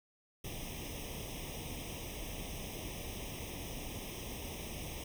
pink noise with comb filter, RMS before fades -43 dBFS, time 0.44-5.04 s, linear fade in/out 5 ms, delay 0.34 ms, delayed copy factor +0.95, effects none

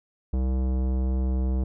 sine tone with tanh clipping, 64.4 Hz, C2, 27 cents flat, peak -24 dBFS, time 0.33-1.64 s, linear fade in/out 5 ms, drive 17 dB, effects none

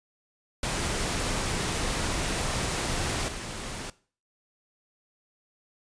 pink noise with level steps, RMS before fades -29 / -36 dBFS, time 0.63-3.9 s, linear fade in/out 2 ms, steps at 3.28 s, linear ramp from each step 5 ms, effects noise-tail reverb RT60 0.4 s tail -19 dB re dry + resampled to 22050 Hz

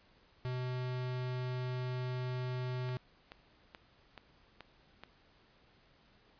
square tone, 126.3 Hz, B2, 39 cents sharp, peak -36 dBFS, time 0.45-2.97 s, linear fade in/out 0 ms
click train, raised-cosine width 0.3 ms, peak -31 dBFS, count 6, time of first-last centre 2.89-5.036 s, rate 2.33 Hz
effects pink hiss -66 dBFS RMS until 6.39 s + resampled to 11025 Hz

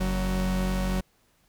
45% pulse tone pair together, 46.12 / 186.1 Hz, F#1 / F#3, -5 / +10 cents, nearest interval 2 octaves, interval 2415 cents, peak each -27 dBFS, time 0-1.01 s, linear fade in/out 10 ms, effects pink hiss -66 dBFS RMS until 1.48 s

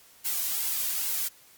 blue noise with flanger, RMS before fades -29 dBFS, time 0.24-1.29 s, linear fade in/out 20 ms, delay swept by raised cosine 1.6 to 2.37 ms, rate 2.4 Hz, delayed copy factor -0.5, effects white hiss -56 dBFS RMS until 1.57 s + Opus 48 kbps

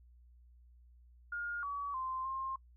sine tone with pitch steps, 1420 / 1136 / 1042 / 1062 Hz, F6 / C#6 / C6 / C6, +28 / +42 / -7 / +25 cents, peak -36 dBFS, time 1.32-2.56 s, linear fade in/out 5 ms, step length 310 ms, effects noise-tail reverb RT60 0.1 s tail -23 dB re dry + added 60 Hz sine -58 dBFS peak until 2.76 s

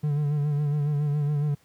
triangle tone with vibrato, 146.83 Hz, D3, in tune, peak -20 dBFS, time 0.03-1.55 s, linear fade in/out 10 ms, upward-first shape sine, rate 7.2 Hz, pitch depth 46 cents each way, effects pink hiss -62 dBFS RMS until 1.64 s + high-pass 60 Hz 12 dB/octave

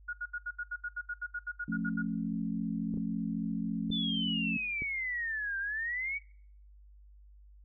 sine tone bursts, 1441 Hz, F#6, 46 cents flat, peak -33 dBFS, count 16, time 0.08-2.023 s, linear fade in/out 10 ms, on 53 ms, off 73 ms
sine chord, F augmented, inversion none, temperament just, 174.61 / 218.3 / 272.8 Hz, F3 / A3 / C#4, 0 / -13 / -28 cents, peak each -36 / -34 / -38 dBFS, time 1.68-4.57 s, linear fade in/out 5 ms
clicks, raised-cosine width 3 ms, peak -28 dBFS, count 4, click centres 2.94 / 2.974 / 3.903 / 4.821 s
sine exponential two-way sweep, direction down then up, 3557 to 1568 to 2279 Hz, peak -32 dBFS, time 3.91-6.19 s, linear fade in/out 20 ms, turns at 5.58 s
effects noise-tail reverb RT60 0.6 s tail -24 dB re dry + added 50 Hz sine -53 dBFS peak until 7.64 s

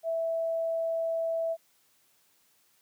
sine tone, 658 Hz, E5, 3 cents flat, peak -27 dBFS, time 0.03-1.57 s, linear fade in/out 50 ms, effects white hiss -67 dBFS RMS until 2.81 s + high-pass 100 Hz 12 dB/octave

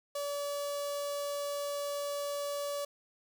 sawtooth tone with notch filter, 573 Hz, D5, 43 cents flat, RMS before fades -36 dBFS, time 0.15-2.85 s, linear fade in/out 5 ms, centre 2000 Hz, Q 0.89, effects none

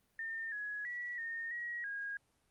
sine tone with pitch steps, 1811 / 1678 / 1939 / 1835 / 1904 / 1635 Hz, A6 / G#6 / B6 / A#6 / A#6 / G#6, +49 / +17 / -32 / -28 / +36 / -28 cents, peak -38 dBFS, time 0.19-2.17 s, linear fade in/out 2 ms, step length 330 ms, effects pink hiss -75 dBFS RMS until 2.5 s + Opus 32 kbps

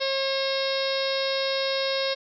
harmonic tone, 540 Hz, C#5, 45 cents flat, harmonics 1 / 2 / 3 / 4 / 5 / 6 / 7 / 8 / 9 / 10, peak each -26 / -36 / -36 / -36 / -37 / -38 / -32 / -35 / -36 / -36 dBFS, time 0-2.15 s, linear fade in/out 20 ms, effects none

